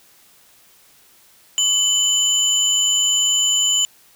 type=tone pair together; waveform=sine; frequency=2990 / 7111 Hz; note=F#7 / A8; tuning=+17 / +17 cents; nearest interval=octave + minor third; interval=1500 cents; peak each=-16 dBFS; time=1.58-3.85 s; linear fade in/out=0 ms; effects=tanh soft clip ceiling -10 dBFS + white hiss -52 dBFS RMS until 4.15 s